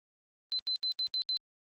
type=tone bursts at uneven times; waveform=sine; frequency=4058 Hz; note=B7; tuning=46 cents sharp; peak=-29 dBFS; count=6; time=0.52-0.59 / 0.67-0.76 / 0.83-0.92 / 0.99-1.07 / 1.14-1.22 / 1.29-1.37 s; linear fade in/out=0 ms; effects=Opus 24 kbps